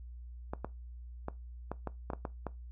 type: clicks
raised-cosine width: 1 ms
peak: -22 dBFS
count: 9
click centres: 0.535 / 0.646 / 1.284 / 1.716 / 1.873 / 2.102 / 2.134 / 2.252 / 2.467 s
effects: noise-tail reverb RT60 0.2 s tail -19 dB re dry + added 60 Hz sine -44 dBFS peak until 2.71 s